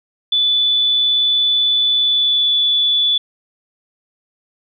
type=tone with pitch glide; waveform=sine; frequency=3479 to 3455 Hz; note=A7 to A7; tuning=-20 to -32 cents; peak=-12 dBFS; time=0.32-3.18 s; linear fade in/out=5 ms; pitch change=-12 cents; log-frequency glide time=1.96-2.52 s; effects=none